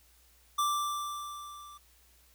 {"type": "tone with level ramp", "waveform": "square", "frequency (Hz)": 1174.7, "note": "D6", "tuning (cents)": 0, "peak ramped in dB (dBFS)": [-26, -49], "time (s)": [0.58, 1.78], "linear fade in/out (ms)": 10, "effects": ["added 60 Hz sine -64 dBFS peak until 2.34 s", "white hiss -64 dBFS RMS until 2.34 s"]}